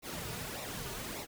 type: noise with flanger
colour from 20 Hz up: pink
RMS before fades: -41 dBFS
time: 0.02-1.27 s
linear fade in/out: 50 ms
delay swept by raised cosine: 0.62 to 3.82 ms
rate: 1.7 Hz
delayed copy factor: -0.65
effects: none